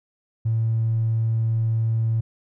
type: tone with tanh clipping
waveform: triangle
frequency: 112.7 Hz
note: A2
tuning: 42 cents sharp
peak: -18 dBFS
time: 0.45-2.21 s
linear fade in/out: 10 ms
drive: 1 dB
effects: none